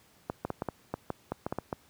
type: clicks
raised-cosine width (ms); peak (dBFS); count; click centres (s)
1; -17; 12; 0.299 / 0.45 / 0.503 / 0.621 / 0.687 / 0.94 / 1.103 / 1.32 / 1.465 / 1.525 / 1.586 / 1.728
effects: pink hiss -62 dBFS RMS until 1.89 s + high-pass 80 Hz 12 dB/octave